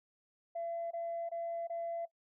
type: tone bursts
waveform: sine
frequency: 676 Hz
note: E5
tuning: 43 cents sharp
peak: -35 dBFS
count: 4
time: 0.55-2.056 s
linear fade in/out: 10 ms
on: 360 ms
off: 22 ms
effects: noise-tail reverb RT60 0.1 s tail -17 dB re dry + tanh soft clip ceiling -32 dBFS